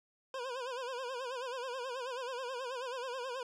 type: tone with vibrato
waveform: 25% pulse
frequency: 505 Hz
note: B4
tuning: 39 cents sharp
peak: -34 dBFS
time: 0.34-3.43 s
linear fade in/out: 2 ms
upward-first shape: sine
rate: 9.3 Hz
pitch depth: 110 cents each way
effects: low-pass 6000 Hz 12 dB/octave